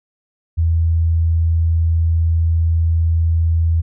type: tone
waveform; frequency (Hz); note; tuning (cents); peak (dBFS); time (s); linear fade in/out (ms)
sine; 82.41; E2; 0; -12; 0.57-3.82; 20
effects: none